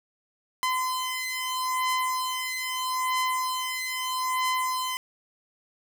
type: beating tone pair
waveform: sawtooth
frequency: 1023 / 1023.78 Hz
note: C6 / C6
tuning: -39 / -38 cents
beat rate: 0.78 Hz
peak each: -25 / -26 dBFS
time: 0.63-4.97 s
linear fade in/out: 0 ms
effects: none